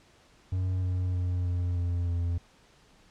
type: tone with pitch steps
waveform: triangle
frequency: 92.5 / 91.17 / 89.87 / 88.58 / 87.31 / 86.06 Hz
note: F#2 / F#2 / F#2 / F2 / F2 / F2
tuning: 0 / -25 / -50 / +25 / 0 / -25 cents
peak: -24 dBFS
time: 0.52-2.38 s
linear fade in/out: 5 ms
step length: 310 ms
effects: pink hiss -60 dBFS RMS until 3.1 s + low-pass 7000 Hz 12 dB/octave